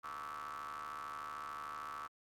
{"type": "ring-modulated tone", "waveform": "35% pulse", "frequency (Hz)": 73.4, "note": "D2", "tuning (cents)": 0, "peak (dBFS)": -38, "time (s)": [0.03, 2.08], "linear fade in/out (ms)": 20, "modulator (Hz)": 1220, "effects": ["MP3 96 kbps"]}